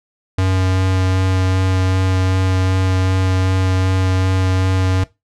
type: tone with vibrato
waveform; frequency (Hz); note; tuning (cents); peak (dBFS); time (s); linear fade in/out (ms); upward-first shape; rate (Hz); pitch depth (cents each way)
square; 93.7; F#2; +22; -14; 0.38-5.04; 5; sine; 2.6; 9
effects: noise-tail reverb RT60 0.2 s tail -18 dB re dry + low-pass 7000 Hz 12 dB/octave